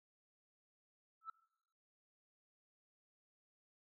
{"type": "tone with exponential growth", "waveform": "sine", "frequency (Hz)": 1316, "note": "E6", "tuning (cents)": -3, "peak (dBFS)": -39, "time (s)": [1.21, 1.3], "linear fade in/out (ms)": 5, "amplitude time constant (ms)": 18, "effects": ["noise-tail reverb RT60 0.9 s tail -22 dB re dry", "tanh soft clip ceiling -37 dBFS"]}